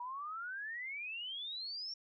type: exponential sweep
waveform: sine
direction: up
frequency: 952 to 5560 Hz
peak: -40 dBFS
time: 0-1.94 s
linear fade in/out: 5 ms
effects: none